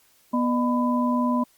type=tone cluster; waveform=sine; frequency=244.5 / 608 / 1001 Hz; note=B3 / D#5 / B5; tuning=-17 / -40 / +23 cents; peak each=-21 / -30 / -26 dBFS; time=0.33-1.44 s; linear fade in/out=10 ms; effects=white hiss -60 dBFS RMS until 1.57 s + Opus 48 kbps